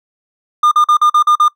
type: tone bursts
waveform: triangle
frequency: 1209 Hz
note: D6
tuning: 50 cents sharp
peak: -5 dBFS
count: 7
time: 0.63-1.482 s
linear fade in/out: 5 ms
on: 84 ms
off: 44 ms
effects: noise-tail reverb RT60 0.1 s tail -21 dB re dry